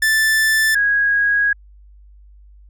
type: tone pair in turn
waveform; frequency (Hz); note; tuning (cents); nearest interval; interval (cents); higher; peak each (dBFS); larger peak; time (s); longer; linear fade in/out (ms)
45% pulse / sine; 1760 / 1649.7; A6 / G#6; 0 / -12; minor second; 112; first; -13; neither; 0.02-0.75 / 0.75-1.53; second; 5
effects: added 50 Hz sine -42 dBFS peak until 2.69 s